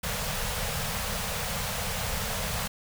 pink band-stop noise, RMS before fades -31 dBFS, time 0.03-2.68 s, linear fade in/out 10 ms, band 220 to 440 Hz, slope 96 dB/octave, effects none

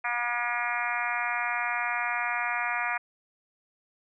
harmonic tone, 240 Hz, B3, 49 cents flat, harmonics 3 / 4 / 5 / 6 / 7 / 8 / 9 / 10, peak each -35 / -35 / -35 / -35 / -35 / -35 / -35 / -35 dBFS, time 0.04-2.98 s, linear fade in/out 10 ms, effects none

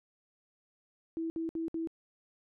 sine tone bursts, 327.3 Hz, E4, 12 cents flat, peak -32 dBFS, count 4, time 1.17-1.873 s, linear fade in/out 0 ms, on 130 ms, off 61 ms, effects none

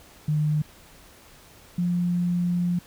sine tone pair in turn, 151.6 / 175.84 Hz, D#3 / F3, -45 / +12 cents, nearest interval minor third, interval 257 cents, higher second, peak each -20 / -21 dBFS, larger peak first, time 0.28-0.62 / 1.78-2.79 s, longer second, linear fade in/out 5 ms, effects pink hiss -51 dBFS RMS until 2.86 s

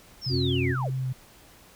sine linear sweep, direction down, 5588 to 261.6 Hz, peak -30 dBFS, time 0.21-0.91 s, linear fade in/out 50 ms
sine tone with vibrato, 129.7 Hz, C3, 15 cents flat, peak -26 dBFS, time 0.26-1.13 s, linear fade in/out 10 ms, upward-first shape sine, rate 1.9 Hz, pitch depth 23 cents each way
harmonic tone, 90.7 Hz, F#2, 34 cents flat, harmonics 1 / 3 / 4, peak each -29 / -29 / -29 dBFS, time 0.29-0.76 s, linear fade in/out 50 ms
effects pink hiss -53 dBFS RMS until 1.75 s

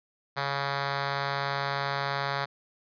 5% pulse tone with notch filter, 139.9 Hz, C#3, 16 cents sharp, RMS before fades -30 dBFS, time 0.36-2.46 s, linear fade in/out 20 ms, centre 300 Hz, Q 0.8, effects resampled to 11025 Hz

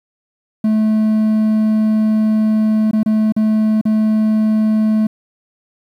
triangle tone with dropouts, 216.7 Hz, A3, 26 cents flat, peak -9 dBFS, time 0.64-5.07 s, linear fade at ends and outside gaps 5 ms, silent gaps 2.912-2.931 / 3.032-3.06 / 3.323-3.364 / 3.813-3.853 s, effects 8-bit

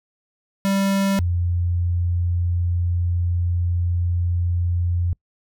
square / sine tone pair in turn, 196 / 87.31 Hz, G3 / F2, 0 / 0 cents, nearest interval octave + major second, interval 1400 cents, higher first, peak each -18 dBFS, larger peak neither, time 0.65-1.19 / 1.19-5.13 s, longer second, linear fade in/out 0 ms, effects noise-tail reverb RT60 0.1 s tail -25 dB re dry

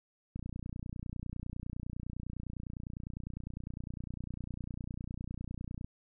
click train, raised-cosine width 5 ms, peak -28 dBFS, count 165, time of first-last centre 0.36-5.845 s, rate 29.9 Hz, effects none

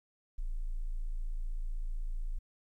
sine tone, 27.87 Hz, A0, 23 cents sharp, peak -32 dBFS, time 0.38-2.39 s, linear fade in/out 10 ms, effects 12-bit

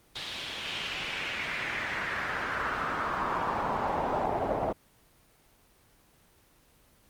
brown noise with band-pass filter sweep, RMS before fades -32 dBFS, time 0.15-4.73 s, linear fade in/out 10 ms, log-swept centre 3800 to 640 Hz, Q 2.8, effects pink hiss -62 dBFS RMS until 7.09 s + Opus 24 kbps

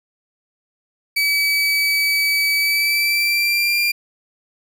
30% pulse tone with pitch glide, 2288 to 2387 Hz, D7 to D7, -46 to +28 cents, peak -13 dBFS, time 1.16-3.92 s, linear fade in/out 10 ms, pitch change +74 cents, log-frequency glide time 2.58-3.79 s, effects none

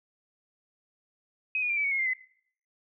sine tone with pitch steps, 2527 / 2449 / 2374 / 2301 / 2231 / 2162 / 2096 / 2031 Hz, D#7 / D#7 / D7 / D7 / C#7 / C#7 / C7 / B6, +26 / -28 / +18 / -36 / +11 / -44 / +2 / +48 cents, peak -25 dBFS, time 1.55-2.134 s, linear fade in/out 2 ms, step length 73 ms, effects noise-tail reverb RT60 0.6 s tail -20 dB re dry

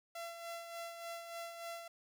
sawtooth tone with tremolo, 677 Hz, E5, 46 cents sharp, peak -38 dBFS, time 0.15-1.88 s, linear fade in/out 5 ms, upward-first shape sine, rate 3.4 Hz, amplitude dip 50%, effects none

